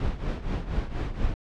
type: noise with tremolo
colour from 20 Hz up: brown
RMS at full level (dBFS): -25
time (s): 0-1.34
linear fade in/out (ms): 2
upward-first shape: triangle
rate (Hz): 4.2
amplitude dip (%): 80
effects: low-pass 4000 Hz 12 dB/octave